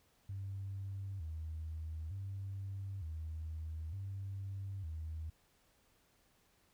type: tone with vibrato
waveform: sine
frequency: 88.1 Hz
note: F2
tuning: 16 cents sharp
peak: -39 dBFS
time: 0.29-5.3 s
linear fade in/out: 5 ms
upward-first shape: square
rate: 0.55 Hz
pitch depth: 180 cents each way
effects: tanh soft clip ceiling -35 dBFS + pink hiss -72 dBFS RMS until 6.73 s